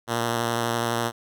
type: tone with vibrato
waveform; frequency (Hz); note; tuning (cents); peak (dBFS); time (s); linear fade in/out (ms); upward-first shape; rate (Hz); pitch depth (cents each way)
5% pulse; 117.3; A#2; +11; -12; 0.07-1.12; 50; triangle; 12; 25
effects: none